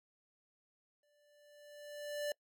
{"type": "tone with exponential growth", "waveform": "square", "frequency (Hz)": 587.3, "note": "D5", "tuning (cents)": 0, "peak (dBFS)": -35, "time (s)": [1.03, 2.32], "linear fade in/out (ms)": 2, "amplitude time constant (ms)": 280, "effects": ["noise-tail reverb RT60 0.1 s tail -25 dB re dry"]}